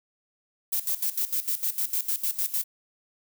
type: noise with tremolo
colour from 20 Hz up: violet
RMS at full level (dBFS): -26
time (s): 0.72-2.64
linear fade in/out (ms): 10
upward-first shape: square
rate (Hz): 6.6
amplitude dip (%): 80
effects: none